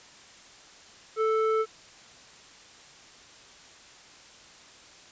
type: tone with low-pass filter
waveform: square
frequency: 440 Hz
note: A4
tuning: in tune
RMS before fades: -25 dBFS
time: 1.16-1.66 s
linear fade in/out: 50 ms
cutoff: 1400 Hz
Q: 1.7
effects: white hiss -51 dBFS RMS until 5.11 s + resampled to 16000 Hz